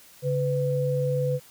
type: tone pair together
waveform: sine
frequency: 140.59 / 501 Hz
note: C#3 / B4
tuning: +25 / +25 cents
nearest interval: octave + minor seventh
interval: 2200 cents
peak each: -25 / -25 dBFS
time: 0.22-1.4 s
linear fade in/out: 50 ms
effects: white hiss -52 dBFS RMS until 1.5 s